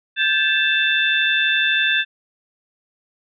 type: tone cluster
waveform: sine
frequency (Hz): 1578 / 1730 / 2656 / 3553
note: G6 / A6 / E7 / A7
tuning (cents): +11 / -30 / +12 / +16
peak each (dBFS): -21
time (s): 0.16-2.05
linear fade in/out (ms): 50
effects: none